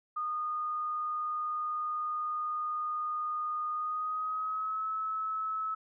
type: tone with pitch glide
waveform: sine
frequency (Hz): 1228 to 1296.5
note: D#6 to E6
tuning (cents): -23 to -29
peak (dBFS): -31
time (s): 0.16-5.75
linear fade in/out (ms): 10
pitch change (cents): +94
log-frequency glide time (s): 3.72-4.88
effects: none